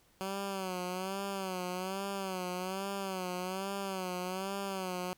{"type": "tone with vibrato", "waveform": "10% pulse", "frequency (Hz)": 188.9, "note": "F#3", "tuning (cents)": 36, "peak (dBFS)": -27, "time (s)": [0.21, 5.13], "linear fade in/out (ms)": 0, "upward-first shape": "sine", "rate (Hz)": 1.2, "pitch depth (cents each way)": 83, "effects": ["pink hiss -67 dBFS RMS until 5.17 s"]}